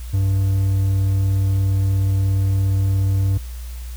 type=tone; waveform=triangle; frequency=97 Hz; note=G2; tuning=18 cents flat; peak=-13 dBFS; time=0.13-3.38 s; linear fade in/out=10 ms; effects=added 60 Hz sine -28 dBFS peak until 3.96 s + white hiss -44 dBFS RMS until 3.96 s